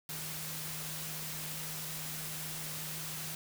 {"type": "tone in noise", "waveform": "sine", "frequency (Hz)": 156.1, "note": "D#3", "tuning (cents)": 6, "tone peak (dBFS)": -46, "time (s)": [0.09, 3.35], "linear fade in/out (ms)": 2, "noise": "white", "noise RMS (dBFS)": -41, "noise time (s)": [0.09, 3.35], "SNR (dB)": -8, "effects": []}